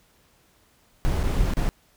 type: noise with dropouts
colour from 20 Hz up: brown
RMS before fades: -22 dBFS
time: 1.05-1.69 s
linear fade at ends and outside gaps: 0 ms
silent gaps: 1.231-1.237 / 1.536-1.569 s
effects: pink hiss -61 dBFS RMS until 1.96 s